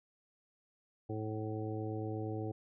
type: harmonic tone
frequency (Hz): 108.4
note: A2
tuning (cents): -25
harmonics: 1 / 2 / 3 / 4 / 5 / 7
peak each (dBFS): -39 / -49 / -41 / -43 / -48 / -48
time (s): 1.09-2.52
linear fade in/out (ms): 10
effects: none